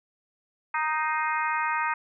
harmonic tone with a mistuned harmonic, 311.1 Hz, D#4, in tune, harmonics 3 / 4 / 5 / 6 / 7 / 8, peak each -28 / -30 / -32 / -34 / -35 / -36 dBFS, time 0.74-1.94 s, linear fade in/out 5 ms, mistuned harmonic 7, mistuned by -45 cents, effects none

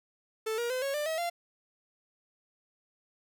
45% pulse tone with pitch steps, 440 / 474.3 / 511.3 / 551.2 / 594.2 / 640.5 / 690.4 Hz, A4 / A#4 / C5 / C#5 / D5 / E5 / F5, 0 / +30 / -40 / -10 / +20 / -50 / -20 cents, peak -30 dBFS, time 0.46-1.3 s, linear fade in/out 10 ms, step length 120 ms, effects none

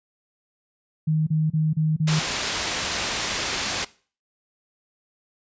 sine tone bursts, 156.1 Hz, D#3, 6 cents sharp, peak -18 dBFS, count 5, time 1.07-2.198 s, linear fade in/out 10 ms, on 200 ms, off 32 ms
white low-pass noise, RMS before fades -27 dBFS, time 2.07-3.85 s, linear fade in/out 10 ms, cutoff 5900 Hz, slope 12 dB/octave
effects noise-tail reverb RT60 0.4 s tail -20 dB re dry + resampled to 16000 Hz

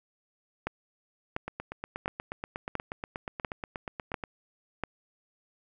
two click trains, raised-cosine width 0.5 ms, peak -20 / -15 dBFS, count 24 / 7, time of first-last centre 1.48-4.238 / 0.67-4.837 s, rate 8.34 / 1.44 Hz, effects none

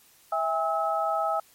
sine tone cluster, 652 / 810 / 1291 Hz, E5 / G#5 / E6, -19 / -43 / -37 cents, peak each -28 / -28 / -28 dBFS, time 0.32-1.4 s, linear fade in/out 5 ms, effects white hiss -58 dBFS RMS until 1.54 s + MP3 64 kbps

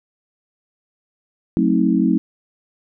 sine chord, F# diminished seventh, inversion none, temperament just, 185 / 222 / 266.4 / 319.7 Hz, F#3 / A3 / C4 / Eb4, 0 / +16 / +31 / +47 cents, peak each -19 dBFS, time 1.57-2.18 s, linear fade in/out 0 ms, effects none

